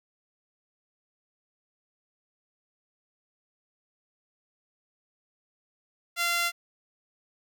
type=tone with high-pass filter; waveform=sawtooth; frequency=689 Hz; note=F5; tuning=24 cents flat; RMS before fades=-27 dBFS; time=6.16-6.52 s; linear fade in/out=50 ms; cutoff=1700 Hz; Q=1.2; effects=none